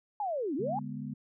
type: linear two-way sweep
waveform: sine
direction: down then up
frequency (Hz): 860 to 250.6 to 860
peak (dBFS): -30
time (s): 0.2-0.79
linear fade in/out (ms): 2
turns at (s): 0.55
type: chord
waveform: sine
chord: G# diminished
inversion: second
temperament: equal with one note detuned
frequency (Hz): 144.89 / 207.7 / 246.9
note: D3 / G#3 / B3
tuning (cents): -23 / 0 / 0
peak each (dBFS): -40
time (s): 0.59-1.14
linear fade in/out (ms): 5
effects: none